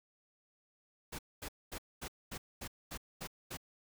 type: noise bursts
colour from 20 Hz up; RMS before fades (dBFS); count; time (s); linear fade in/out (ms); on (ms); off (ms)
pink; -43; 9; 1.12-3.572; 10; 68; 230
effects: none